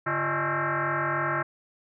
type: tone with frequency modulation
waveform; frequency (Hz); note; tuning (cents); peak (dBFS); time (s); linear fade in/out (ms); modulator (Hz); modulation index
sine; 143.1; D3; -45; -24; 0.06-1.43; 10; 243; 6.9
effects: none